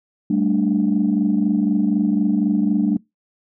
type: chord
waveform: sine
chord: G suspended second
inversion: none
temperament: equal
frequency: 196 / 220 / 293.7 Hz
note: G3 / A3 / D4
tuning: 0 / 0 / 0 cents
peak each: -19 dBFS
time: 0.3-2.97 s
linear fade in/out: 5 ms
effects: noise-tail reverb RT60 0.2 s tail -26 dB re dry + tanh soft clip ceiling -8 dBFS